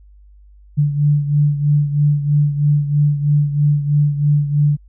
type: beating tone pair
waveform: sine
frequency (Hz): 145.8 / 148.9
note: D3 / D3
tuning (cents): -12 / +24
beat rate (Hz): 3.1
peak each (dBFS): -13 / -19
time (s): 0.77-4.77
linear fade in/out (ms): 20
effects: added 50 Hz sine -42 dBFS peak until 4.88 s